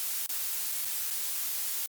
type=noise with dropouts; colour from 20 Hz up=blue; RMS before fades=-32 dBFS; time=0-1.86 s; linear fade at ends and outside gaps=0 ms; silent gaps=0.262-0.292 / 0.717-0.721 / 0.848-0.854 / 1.103-1.108 s; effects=Opus 48 kbps